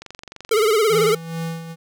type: click train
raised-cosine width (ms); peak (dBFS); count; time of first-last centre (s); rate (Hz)
0.2; -19; 18; 0.02-0.75; 23.3
type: tone with vibrato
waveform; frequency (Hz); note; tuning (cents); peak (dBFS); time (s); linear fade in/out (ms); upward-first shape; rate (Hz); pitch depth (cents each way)
square; 433.2; A4; -27; -15; 0.51-1.15; 5; sine; 18; 100
type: tone with tremolo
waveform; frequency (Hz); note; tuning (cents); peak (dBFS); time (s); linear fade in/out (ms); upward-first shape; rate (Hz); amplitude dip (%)
square; 164.81; E3; 0; -24; 0.89-1.76; 50; sine; 2.3; 65
effects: none